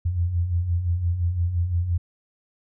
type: beating tone pair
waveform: sine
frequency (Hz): 82.41 / 88.21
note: E2 / F2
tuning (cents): 0 / +18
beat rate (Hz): 5.8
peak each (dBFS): -29 / -21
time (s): 0.05-1.98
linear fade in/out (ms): 10
effects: none